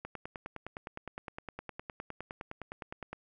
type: click train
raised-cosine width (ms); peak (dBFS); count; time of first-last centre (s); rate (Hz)
0.5; -25; 31; 0.05-3.13; 9.74
effects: none